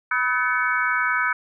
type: tone cluster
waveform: sine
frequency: 985 / 1279 / 1510 / 1730 / 2239 Hz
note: B5 / D#6 / F#6 / A6 / C#7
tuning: -5 / +47 / +35 / -30 / +17 cents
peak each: -29 / -25 / -22 / -29 / -28 dBFS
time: 0.11-1.33 s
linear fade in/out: 5 ms
effects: none